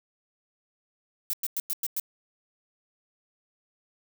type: noise bursts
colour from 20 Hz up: violet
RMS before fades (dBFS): -29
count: 6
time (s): 1.3-1.998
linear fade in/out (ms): 0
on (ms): 33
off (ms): 100
effects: none